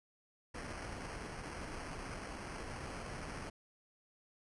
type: noise with sample-and-hold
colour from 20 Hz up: pink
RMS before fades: -45 dBFS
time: 0.54-3.5 s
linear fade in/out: 10 ms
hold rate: 3675 Hz
effects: resampled to 24000 Hz